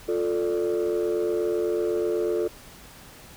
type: chord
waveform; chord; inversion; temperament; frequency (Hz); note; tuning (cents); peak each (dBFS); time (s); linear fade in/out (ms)
sine; D minor; first; just; 352.4 / 440.5 / 587.3; F4 / A4 / D5; +16 / +2 / 0; -24 / -24 / -30; 0.08-2.48; 10
effects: tanh soft clip ceiling -18 dBFS + pink hiss -47 dBFS RMS until 3.36 s